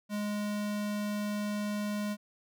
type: tone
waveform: square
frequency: 207.7 Hz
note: G#3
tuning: in tune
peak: -32 dBFS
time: 0.09-2.17 s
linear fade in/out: 50 ms
effects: none